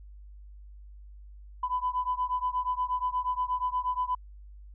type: beating tone pair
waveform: sine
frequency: 997 / 1005.4 Hz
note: B5 / B5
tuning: +16 / +31 cents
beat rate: 8.4 Hz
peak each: -29 / -30 dBFS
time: 1.63-4.15 s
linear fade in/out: 5 ms
effects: tanh soft clip ceiling -19 dBFS + added 50 Hz sine -45 dBFS peak until 4.74 s